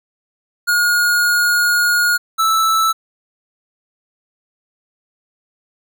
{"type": "tone pair in turn", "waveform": "square", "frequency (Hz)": [1435, 1316.6], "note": ["F6", "E6"], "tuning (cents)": [47, -3], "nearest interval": "minor second", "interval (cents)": 150, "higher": "first", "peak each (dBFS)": -13, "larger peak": "neither", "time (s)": [[0.67, 2.18], [2.38, 2.93]], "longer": "first", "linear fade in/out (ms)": 20, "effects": []}